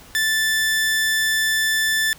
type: tone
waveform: sawtooth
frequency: 1760 Hz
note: A6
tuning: in tune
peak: -14 dBFS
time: 0.15-2.13 s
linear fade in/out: 0 ms
effects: pink hiss -45 dBFS RMS until 2.18 s